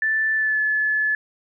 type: tone with pitch glide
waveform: sine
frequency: 1760 to 1722.8 Hz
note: A6 to A6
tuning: 0 to -37 cents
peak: -18 dBFS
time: 0.02-1.15 s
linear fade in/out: 2 ms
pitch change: -37 cents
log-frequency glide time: 0.35-0.6 s
effects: none